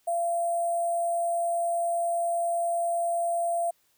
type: tone with sample-and-hold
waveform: sine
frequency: 685 Hz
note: F5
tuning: 34 cents flat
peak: -24 dBFS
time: 0.07-3.71 s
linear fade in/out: 10 ms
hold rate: 8820 Hz
effects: white hiss -68 dBFS RMS until 3.97 s